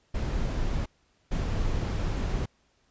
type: noise bursts at uneven times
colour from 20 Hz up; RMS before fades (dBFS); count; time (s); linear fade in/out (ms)
brown; -28; 2; 0.14-0.86 / 1.31-2.46; 10
effects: pink hiss -68 dBFS RMS until 2.9 s + resampled to 16000 Hz